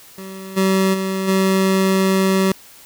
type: tone with level steps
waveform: 25% pulse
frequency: 191 Hz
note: G3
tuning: 45 cents flat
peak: -27 / -10 / -16 / -10 dBFS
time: 0.18-2.52 s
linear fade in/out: 2 ms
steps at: 0.56 / 0.93 / 1.27 s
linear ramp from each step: 20 ms
effects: white hiss -44 dBFS RMS until 2.85 s